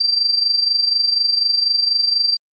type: tone with amplitude modulation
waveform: sine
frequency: 4699 Hz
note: D8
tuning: in tune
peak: -11 dBFS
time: 0-2.37 s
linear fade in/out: 10 ms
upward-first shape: sine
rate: 24.1 Hz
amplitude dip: 65%
effects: Opus 24 kbps